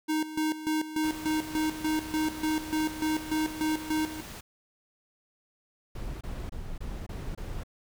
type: tone with tremolo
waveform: square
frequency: 311.1 Hz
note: D#4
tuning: in tune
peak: -26 dBFS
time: 0.08-4.21 s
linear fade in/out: 20 ms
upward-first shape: square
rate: 3.4 Hz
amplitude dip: 75%
type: noise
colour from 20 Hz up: pink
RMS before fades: -43 dBFS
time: 1.03-4.41 s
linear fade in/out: 10 ms
type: noise bursts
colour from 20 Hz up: brown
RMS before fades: -36 dBFS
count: 6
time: 5.95-7.635 s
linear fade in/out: 5 ms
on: 260 ms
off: 25 ms
effects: none